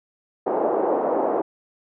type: band-pass noise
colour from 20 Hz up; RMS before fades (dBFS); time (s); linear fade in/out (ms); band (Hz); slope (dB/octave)
pink; -22; 0.46-1.42; 10; 340 to 840; 24
effects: none